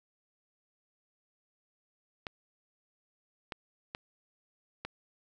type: clicks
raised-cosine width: 0.3 ms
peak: -21 dBFS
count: 4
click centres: 2.268 / 3.522 / 3.949 / 4.85 s
effects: none